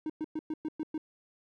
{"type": "tone bursts", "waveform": "triangle", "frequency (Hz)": 311.1, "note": "D#4", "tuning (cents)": 0, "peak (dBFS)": -29, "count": 7, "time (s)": [0.06, 0.979], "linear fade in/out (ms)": 2, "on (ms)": 37, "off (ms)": 110, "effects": []}